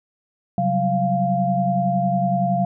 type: tone cluster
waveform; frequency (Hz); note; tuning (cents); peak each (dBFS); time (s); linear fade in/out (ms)
sine; 134.5 / 184.5 / 195.3 / 695; C3 / F#3 / G3 / F5; +48 / -5 / -6 / -9; -25 / -22 / -28 / -20; 0.58-2.65; 2
effects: none